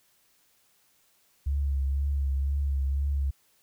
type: tone with vibrato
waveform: sine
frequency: 69.3 Hz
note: C#2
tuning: in tune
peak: -24 dBFS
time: 1.46-3.31 s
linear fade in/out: 10 ms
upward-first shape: triangle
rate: 2 Hz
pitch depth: 44 cents each way
effects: white hiss -66 dBFS RMS until 3.62 s